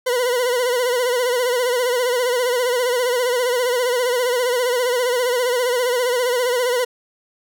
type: tone with vibrato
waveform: 40% pulse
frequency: 493.9 Hz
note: B4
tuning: in tune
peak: -16 dBFS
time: 0.06-6.85 s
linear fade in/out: 10 ms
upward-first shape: sine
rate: 15 Hz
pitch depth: 69 cents each way
effects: none